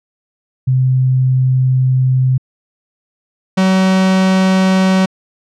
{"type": "tone pair in turn", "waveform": ["sine", "45% pulse"], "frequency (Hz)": [129.4, 188.72], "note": ["C3", "F#3"], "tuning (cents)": [-19, 34], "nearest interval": "perfect fifth", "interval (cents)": 653, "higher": "second", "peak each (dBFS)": -9, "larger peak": "neither", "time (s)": [[0.67, 2.38], [3.57, 5.06]], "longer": "first", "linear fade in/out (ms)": 10, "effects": ["low-pass 6000 Hz 12 dB/octave"]}